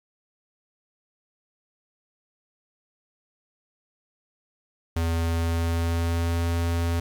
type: tone with pitch glide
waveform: square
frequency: 83 to 84.65 Hz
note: E2 to E2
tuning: +12 to +46 cents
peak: -23 dBFS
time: 4.96-7 s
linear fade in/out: 5 ms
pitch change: +34 cents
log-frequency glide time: 5.14-6.46 s
effects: 9-bit